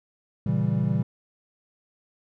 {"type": "chord", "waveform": "triangle", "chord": "A# diminished seventh", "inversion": "none", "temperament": "equal", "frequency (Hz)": [116.54, 138.59, 164.81, 196], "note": ["A#2", "C#3", "E3", "G3"], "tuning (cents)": [0, 0, 0, 0], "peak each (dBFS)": -25, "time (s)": [0.46, 1.03], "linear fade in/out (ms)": 5, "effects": []}